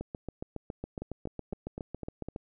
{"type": "two click trains", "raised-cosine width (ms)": 2, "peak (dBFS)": [-24, -23], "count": [6, 18], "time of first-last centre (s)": [[1.02, 2.286], [0.01, 2.361]], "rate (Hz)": [3.95, 7.23], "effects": []}